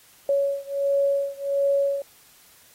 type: beating tone pair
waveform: sine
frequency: 558 / 559.4 Hz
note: C#5 / C#5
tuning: +11 / +16 cents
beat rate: 1.4 Hz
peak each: -23 / -24 dBFS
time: 0.29-2.02 s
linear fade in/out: 2 ms
effects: white hiss -54 dBFS RMS until 2.74 s + AAC 48 kbps